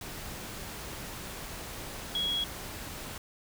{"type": "tone in noise", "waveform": "sine", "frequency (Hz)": 3322, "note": "G#7", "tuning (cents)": 0, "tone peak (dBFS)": -28, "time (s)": [2.15, 2.44], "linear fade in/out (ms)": 2, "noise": "pink", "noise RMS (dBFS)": -41, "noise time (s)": [0.01, 3.18], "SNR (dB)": 10, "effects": []}